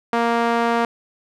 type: tone with band-pass filter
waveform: sawtooth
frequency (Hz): 233.5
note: A#3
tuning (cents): +3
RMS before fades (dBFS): -19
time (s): 0.13-0.85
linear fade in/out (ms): 2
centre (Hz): 930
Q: 0.94
effects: none

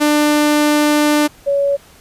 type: tone pair in turn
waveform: sawtooth / sine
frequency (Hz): 297.8 / 562.2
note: D4 / C#5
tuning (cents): +24 / +24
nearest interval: major seventh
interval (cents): 1100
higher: second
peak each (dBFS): -7 / -12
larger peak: first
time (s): 0-1.28 / 1.46-1.77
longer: first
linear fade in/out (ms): 20
effects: pink hiss -45 dBFS RMS until 2 s + resampled to 32000 Hz

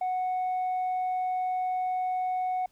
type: tone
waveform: sine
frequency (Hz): 738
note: F#5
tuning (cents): -5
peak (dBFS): -24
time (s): 0.01-2.66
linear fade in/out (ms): 5
effects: tanh soft clip ceiling -25 dBFS + pink hiss -67 dBFS RMS until 2.71 s

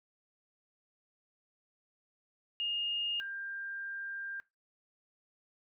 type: tone pair in turn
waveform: sine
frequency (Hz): 2839 / 1593.3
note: F7 / G6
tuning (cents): +28 / +28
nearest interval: minor seventh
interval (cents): 1000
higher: first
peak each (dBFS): -32 / -38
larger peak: first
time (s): 2.6-3.2 / 3.2-4.4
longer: second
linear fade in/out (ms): 0
effects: noise-tail reverb RT60 0.2 s tail -18 dB re dry

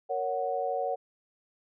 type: chord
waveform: sine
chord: F# major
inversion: first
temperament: equal with one note detuned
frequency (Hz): 466.2 / 558.5 / 740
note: A#4 / C#5 / F#5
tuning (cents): 0 / +13 / 0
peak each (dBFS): -34 / -32 / -31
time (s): 0.09-0.96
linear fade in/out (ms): 20
effects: none

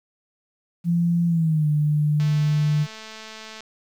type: tone with pitch glide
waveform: sine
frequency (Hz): 171 to 149.73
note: F3 to D3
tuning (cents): -36 to +34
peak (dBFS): -17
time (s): 0.84-2.87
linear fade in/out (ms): 50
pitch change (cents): -230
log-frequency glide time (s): 1.27-1.68
type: click train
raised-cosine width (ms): 0.2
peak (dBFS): -22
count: 309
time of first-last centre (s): 2.2-3.606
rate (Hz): 219
effects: 9-bit

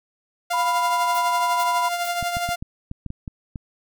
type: tone with tremolo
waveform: sawtooth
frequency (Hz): 698.5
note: F5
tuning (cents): 0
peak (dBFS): -17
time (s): 0.5-2.56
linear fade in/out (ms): 10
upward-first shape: triangle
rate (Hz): 12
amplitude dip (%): 55
type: tone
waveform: sine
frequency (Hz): 990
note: B5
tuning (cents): +4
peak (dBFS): -20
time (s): 0.53-1.89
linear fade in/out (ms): 10
type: noise bursts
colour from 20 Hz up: blue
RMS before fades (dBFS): -34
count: 3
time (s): 1.14-2.09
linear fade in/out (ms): 10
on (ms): 50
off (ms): 400
type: clicks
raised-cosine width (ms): 5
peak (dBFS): -19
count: 9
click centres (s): 2.227 / 2.369 / 2.49 / 2.625 / 2.914 / 3.063 / 3.104 / 3.278 / 3.558
effects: none

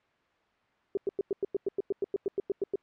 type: tone bursts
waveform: sine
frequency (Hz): 395.2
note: G4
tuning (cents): +14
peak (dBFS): -25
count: 16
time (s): 0.95-2.757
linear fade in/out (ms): 2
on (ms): 22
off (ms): 97
effects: white hiss -68 dBFS RMS until 2.82 s + low-pass 2000 Hz 12 dB/octave

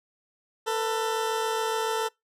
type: tone pair together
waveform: 20% pulse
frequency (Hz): 445.4 / 492.5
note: A4 / B4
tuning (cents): +21 / -5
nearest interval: major second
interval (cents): 174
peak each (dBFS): -21 / -29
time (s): 0.66-2.09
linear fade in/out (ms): 20
effects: noise-tail reverb RT60 0.2 s tail -26 dB re dry + low-pass 12000 Hz 12 dB/octave

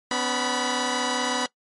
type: tone cluster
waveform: 10% pulse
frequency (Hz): 250.7 / 286 / 977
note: B3 / D4 / B5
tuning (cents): +26 / -46 / -19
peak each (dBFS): -18 / -23 / -19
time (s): 0.11-1.46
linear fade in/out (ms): 2
effects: noise-tail reverb RT60 0.1 s tail -21 dB re dry + MP3 48 kbps

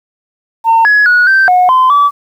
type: tone with pitch steps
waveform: sine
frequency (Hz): 908 / 1683 / 1459 / 1559 / 727 / 1029 / 1151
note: A#5 / G#6 / F#6 / G6 / F#5 / C6 / D6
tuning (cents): -46 / +23 / -25 / -10 / -31 / -29 / -35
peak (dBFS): -3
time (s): 0.64-2.11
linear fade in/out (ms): 50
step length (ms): 210
effects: tanh soft clip ceiling -2 dBFS + 7-bit

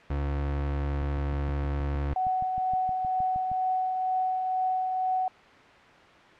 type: tone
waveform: 35% pulse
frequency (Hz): 71.1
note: C#2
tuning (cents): +45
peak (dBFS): -25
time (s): 0.1-2.14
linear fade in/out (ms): 5
type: click train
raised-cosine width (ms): 5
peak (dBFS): -29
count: 17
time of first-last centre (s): 1.02-3.516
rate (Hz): 6.41
type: tone with tremolo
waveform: sine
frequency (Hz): 746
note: F#5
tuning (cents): +14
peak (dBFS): -23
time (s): 2.16-5.28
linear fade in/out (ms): 2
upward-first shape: triangle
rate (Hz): 2.1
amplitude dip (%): 35
effects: white hiss -51 dBFS RMS until 6.39 s + low-pass 2000 Hz 12 dB/octave

